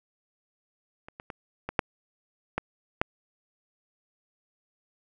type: clicks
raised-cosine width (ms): 0.5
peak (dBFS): -28 / -25 / -22 / -17 / -6 / -12 / -7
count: 7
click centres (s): 1.085 / 1.199 / 1.302 / 1.69 / 1.792 / 2.58 / 3.015
effects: none